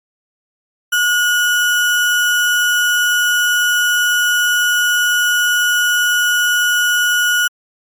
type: tone with sample-and-hold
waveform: sine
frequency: 1446 Hz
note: F#6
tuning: 40 cents flat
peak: -11 dBFS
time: 0.92-7.48 s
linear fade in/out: 10 ms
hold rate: 4410 Hz
effects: MP3 64 kbps